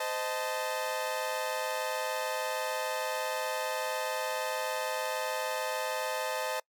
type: chord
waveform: sawtooth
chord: A diminished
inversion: first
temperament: equal with one note detuned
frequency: 515.7 / 622.3 / 880 Hz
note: C5 / Eb5 / A5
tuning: -25 / 0 / 0 cents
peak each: -32 dBFS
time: 0-6.6 s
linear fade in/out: 5 ms
effects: noise-tail reverb RT60 0.1 s tail -25 dB re dry